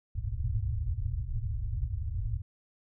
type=low-pass noise; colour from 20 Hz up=white; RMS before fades=-32 dBFS; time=0.15-2.42 s; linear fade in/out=5 ms; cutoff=120 Hz; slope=96 dB/octave; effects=none